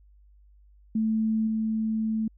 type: tone with level steps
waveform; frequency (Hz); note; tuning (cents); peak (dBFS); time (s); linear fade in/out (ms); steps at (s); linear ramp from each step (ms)
sine; 220; A3; 0; -22 / -24; 0.95-2.28; 5; 1.47; 5
effects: added 50 Hz sine -53 dBFS peak until 2.37 s